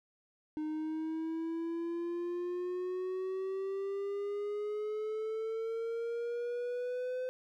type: exponential sweep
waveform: triangle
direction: up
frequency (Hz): 306.2 to 511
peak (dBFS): -32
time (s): 0.57-7.29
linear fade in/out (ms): 0
effects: none